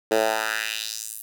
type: tone with high-pass filter sweep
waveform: 10% pulse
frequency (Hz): 110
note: A2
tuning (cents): 0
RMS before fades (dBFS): -26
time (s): 0.11-1.22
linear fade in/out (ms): 5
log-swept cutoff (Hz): 420 to 12000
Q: 2
effects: none